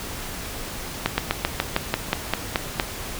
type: slowing click train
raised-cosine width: 0.3 ms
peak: -3 dBFS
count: 11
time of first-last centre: 1.06-2.798 s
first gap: 120 ms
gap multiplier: 1.08
effects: pink hiss -33 dBFS RMS until 3.19 s